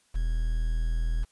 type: tone with quantisation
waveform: triangle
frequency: 40.31 Hz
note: E1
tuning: 38 cents flat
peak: -22 dBFS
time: 0.14-1.25 s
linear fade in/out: 20 ms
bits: 8
effects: white hiss -66 dBFS RMS until 1.31 s + resampled to 24000 Hz